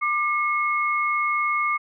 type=tone pair together; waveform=sine; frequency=1191 / 2172 Hz; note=D6 / C#7; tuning=+24 / -36 cents; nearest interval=minor seventh; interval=1040 cents; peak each=-22 / -24 dBFS; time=0.01-1.78 s; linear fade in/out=20 ms; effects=none